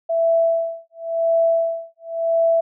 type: tone with tremolo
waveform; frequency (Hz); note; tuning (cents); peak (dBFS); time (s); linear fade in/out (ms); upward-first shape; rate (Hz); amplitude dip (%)
sine; 663; E5; +10; -13; 0.09-2.61; 10; sine; 0.94; 100
effects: none